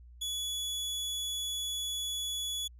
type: tone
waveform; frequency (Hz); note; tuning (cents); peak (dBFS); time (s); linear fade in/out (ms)
sawtooth; 3400; G#7; +40; -30; 0.21-2.68; 10
effects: added 60 Hz sine -50 dBFS peak until 2.79 s + resampled to 32000 Hz